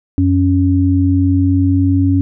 sine tone pair together, 92.4 / 276.9 Hz, F#2 / C#4, -2 / -2 cents, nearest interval octave + perfect fifth, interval 1900 cents, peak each -12 dBFS, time 0.18-2.21 s, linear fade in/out 0 ms, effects none

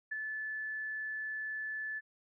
sine tone with ADSR envelope, 1738 Hz, A6, 22 cents flat, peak -33 dBFS, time 0.11-2.01 s, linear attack 11 ms, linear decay 18 ms, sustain -3 dB, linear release 33 ms, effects none

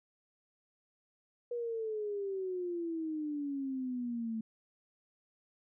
sine exponential sweep, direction down, 484.5 to 219.9 Hz, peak -34 dBFS, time 1.51-4.41 s, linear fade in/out 5 ms, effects none

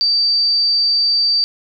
sine tone, 4641 Hz, D8, 21 cents flat, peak -12 dBFS, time 0.01-1.44 s, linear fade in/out 0 ms, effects none

